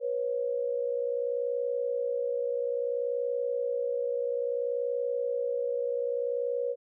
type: tone pair together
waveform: sine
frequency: 485.4 / 546 Hz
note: B4 / C#5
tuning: -30 / -26 cents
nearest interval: major second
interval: 204 cents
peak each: -29 / -32 dBFS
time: 0-6.76 s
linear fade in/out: 50 ms
effects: none